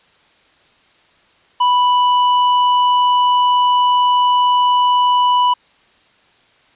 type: tone with hard clipping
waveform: triangle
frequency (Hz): 987.8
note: B5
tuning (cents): 0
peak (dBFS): -12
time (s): 1.6-5.54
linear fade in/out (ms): 10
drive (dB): 11
effects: white hiss -53 dBFS RMS until 6.75 s + resampled to 8000 Hz